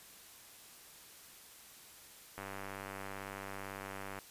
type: click train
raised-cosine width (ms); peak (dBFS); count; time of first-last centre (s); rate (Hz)
0.5; -28; 178; 2.38-4.188; 97.9
effects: white hiss -56 dBFS RMS until 4.3 s + resampled to 32000 Hz